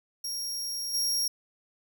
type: tone with level steps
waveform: sawtooth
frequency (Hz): 5590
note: F8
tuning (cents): +1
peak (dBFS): -29 / -23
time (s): 0.24-1.28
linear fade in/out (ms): 5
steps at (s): 0.93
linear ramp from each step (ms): 20
effects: none